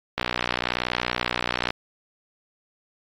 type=click train; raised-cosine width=0.3 ms; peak=-7 dBFS; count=94; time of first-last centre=0.18-1.705 s; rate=61 Hz; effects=AAC 48 kbps